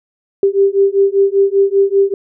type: beating tone pair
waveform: sine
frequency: 392 / 397.1 Hz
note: G4 / G4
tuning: 0 / +22 cents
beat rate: 5.1 Hz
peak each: -12 dBFS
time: 0.43-2.14 s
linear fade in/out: 2 ms
effects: none